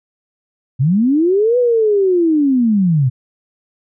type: linear two-way sweep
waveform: sine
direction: up then down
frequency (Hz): 119.8 to 500 to 119.8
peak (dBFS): -10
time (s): 0.79-3.1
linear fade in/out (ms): 20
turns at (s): 1.58
effects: none